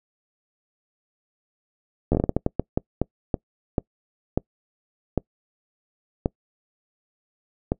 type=slowing click train; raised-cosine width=2 ms; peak=-7 dBFS; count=18; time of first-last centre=2.12-7.719 s; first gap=12 ms; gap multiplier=1.35; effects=noise-tail reverb RT60 0.1 s tail -26 dB re dry